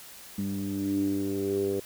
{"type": "tone with low-pass filter sweep", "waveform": "10% pulse", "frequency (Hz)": 98.5, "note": "G2", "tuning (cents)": 9, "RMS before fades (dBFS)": -29, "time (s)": [0.38, 1.8], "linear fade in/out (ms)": 5, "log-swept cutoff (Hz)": [220, 440], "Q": 7.2, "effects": ["white hiss -47 dBFS RMS until 1.85 s"]}